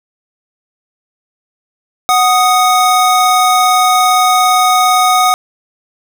square tone pair together, 739.2 / 1244.5 Hz, F#5 / D#6, -2 / 0 cents, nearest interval major sixth, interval 902 cents, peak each -11 dBFS, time 2.09-5.34 s, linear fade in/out 0 ms, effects none

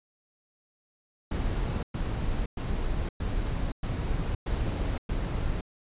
brown noise bursts, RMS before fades -29 dBFS, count 7, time 1.31-5.61 s, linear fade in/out 5 ms, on 520 ms, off 110 ms, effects resampled to 8000 Hz

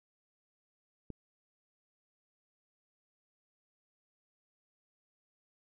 click, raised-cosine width 3 ms, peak -29 dBFS, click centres 1.103 s, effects none

